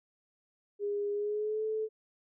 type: tone with pitch glide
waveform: sine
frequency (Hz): 408.8 to 435.6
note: G#4 to A4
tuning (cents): -27 to -17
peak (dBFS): -30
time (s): 0.79-1.89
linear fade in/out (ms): 50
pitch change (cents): +110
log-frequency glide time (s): 1.12-1.64
effects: none